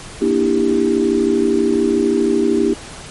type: chord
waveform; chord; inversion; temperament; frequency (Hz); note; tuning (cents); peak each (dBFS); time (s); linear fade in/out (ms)
sine; E half-diminished seventh; second; just; 237.3 / 296.7 / 329.6 / 395.6; Bb3 / D4 / E4 / G4; +31 / +18 / 0 / +16; -19 / -19 / -18 / -16; 0.21-2.74; 10
effects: pink hiss -34 dBFS RMS until 3.1 s + MP3 48 kbps